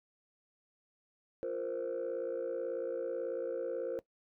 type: chord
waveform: sine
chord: F suspended fourth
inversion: none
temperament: just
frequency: 349.2 / 465.6 / 523.8 Hz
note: F4 / Bb4 / C5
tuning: 0 / -2 / +2 cents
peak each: -40 / -36 / -36 dBFS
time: 1.43-3.99 s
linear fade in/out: 0 ms
effects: noise-tail reverb RT60 0.1 s tail -20 dB re dry + tanh soft clip ceiling -30 dBFS